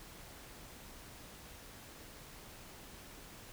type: silence
effects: pink hiss -53 dBFS RMS until 3.52 s